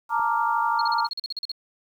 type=chord; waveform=sine; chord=Bb major seventh; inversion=third; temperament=equal; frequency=880 / 932.3 / 1174.7 / 1396.9 Hz; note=A5 / Bb5 / D6 / F6; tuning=0 / 0 / 0 / 0 cents; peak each=-28 / -23 / -27 / -29 dBFS; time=0.09-1.09 s; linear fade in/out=50 ms
type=click; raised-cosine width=1 ms; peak=-30 dBFS; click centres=0.196 s
type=tone bursts; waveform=sine; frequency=4300 Hz; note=C8; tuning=47 cents sharp; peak=-27 dBFS; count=12; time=0.79-1.517 s; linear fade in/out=2 ms; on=23 ms; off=41 ms
effects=9-bit